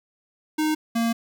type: tone pair in turn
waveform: square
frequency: 309 / 230.6 Hz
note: D#4 / A#3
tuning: -12 / -19 cents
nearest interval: perfect fourth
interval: 507 cents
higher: first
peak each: -21 dBFS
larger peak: neither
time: 0.58-0.75 / 0.95-1.13 s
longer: second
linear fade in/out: 10 ms
effects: 10-bit